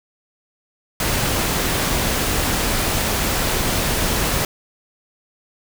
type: noise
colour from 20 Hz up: pink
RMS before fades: -20 dBFS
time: 1-4.45 s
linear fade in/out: 2 ms
effects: none